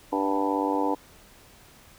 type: harmonic tone with a mistuned harmonic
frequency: 98 Hz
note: G2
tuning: in tune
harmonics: 3 / 4 / 5 / 6 / 7 / 8 / 9 / 10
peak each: -27 / -34 / -30 / -37 / -36 / -34 / -29 / -33 dBFS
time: 0.12-0.95 s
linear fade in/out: 10 ms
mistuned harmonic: 7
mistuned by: +25 cents
effects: pink hiss -53 dBFS RMS until 1.98 s